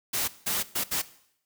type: noise bursts at uneven times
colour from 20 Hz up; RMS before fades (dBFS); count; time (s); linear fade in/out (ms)
white; -28; 4; 0.13-0.28 / 0.46-0.63 / 0.75-0.84 / 0.91-1.02; 10
effects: noise-tail reverb RT60 0.7 s tail -17 dB re dry